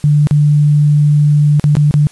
sine tone with dropouts, 147.8 Hz, D3, 11 cents sharp, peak -6 dBFS, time 0.04-2.07 s, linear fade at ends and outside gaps 0 ms, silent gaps 0.271-0.31 / 1.597-1.641 / 1.753-1.768 / 1.911-1.94 s, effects white hiss -42 dBFS RMS until 2.11 s + resampled to 24000 Hz

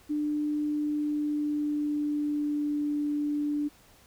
sine tone with pitch glide, 298.1 to 294 Hz, D4 to D4, +26 to +2 cents, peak -26 dBFS, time 0.09-3.69 s, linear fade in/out 20 ms, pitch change -24 cents, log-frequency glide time 0.65-2.9 s, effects pink hiss -58 dBFS RMS until 4.06 s

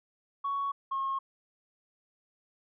sine tone pair in turn, 1115 / 1081.4 Hz, C#6 / C#6, +10 / -43 cents, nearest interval minor second, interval 53 cents, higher first, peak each -28 dBFS, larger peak neither, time 0.44-0.72 / 0.91-1.19 s, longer neither, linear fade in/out 10 ms, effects tanh soft clip ceiling -25 dBFS

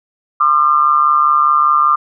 sine tone with amplitude modulation, 1202 Hz, D6, 40 cents sharp, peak -5 dBFS, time 0.4-1.96 s, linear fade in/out 10 ms, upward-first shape sine, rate 145 Hz, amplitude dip 75%, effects none

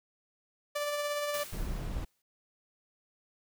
sawtooth tone with tremolo, 586 Hz, D5, 4 cents flat, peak -26 dBFS, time 0.75-1.44 s, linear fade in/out 10 ms, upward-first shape triangle, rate 17 Hz, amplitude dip 35%
white noise with exponential decay, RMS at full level -40 dBFS, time 1.34-2.22 s, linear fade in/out 2 ms, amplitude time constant 190 ms
brown noise, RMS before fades -35 dBFS, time 1.52-2.05 s, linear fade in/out 10 ms
effects none

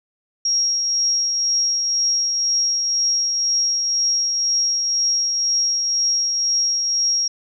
sine tone with tremolo, 5600 Hz, F8, 4 cents sharp, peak -15 dBFS, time 0.45-7.28 s, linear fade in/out 5 ms, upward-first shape triangle, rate 2 Hz, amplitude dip 35%, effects none

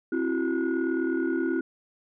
sine tone cluster, 264.8 / 334.1 / 372.9 / 1452 Hz, C4 / E4 / F#4 / F#6, +21 / +23 / +14 / -33 cents, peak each -28 / -26 / -30 / -35 dBFS, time 0.12-1.61 s, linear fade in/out 5 ms, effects tanh soft clip ceiling -17 dBFS

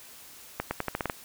accelerating click train, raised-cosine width 0.5 ms, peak -13 dBFS, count 8, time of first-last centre 0.6-1.098 s, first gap 110 ms, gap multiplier 0.85, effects white hiss -49 dBFS RMS until 1.24 s

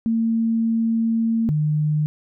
sine tone pair in turn, 226.9 / 151.44 Hz, A#3 / D#3, -47 / -47 cents, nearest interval perfect fifth, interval 700 cents, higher first, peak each -17 dBFS, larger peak neither, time 0.06-1.49 / 1.49-2.06 s, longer first, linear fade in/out 0 ms, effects none

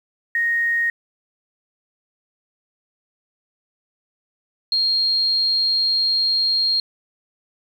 sine tone pair in turn, 1864.7 / 4230 Hz, A#6 / C8, 0 / +18 cents, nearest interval octave + major second, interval 1418 cents, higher second, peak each -17 / -16 dBFS, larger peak second, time 0.35-0.9 / 4.72-6.8 s, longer second, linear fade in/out 2 ms, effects 8-bit

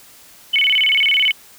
sine tone with vibrato, 2585 Hz, E7, 34 cents flat, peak -12 dBFS, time 0.53-1.32 s, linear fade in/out 10 ms, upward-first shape square, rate 18 Hz, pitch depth 270 cents each way, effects white hiss -45 dBFS RMS until 1.58 s

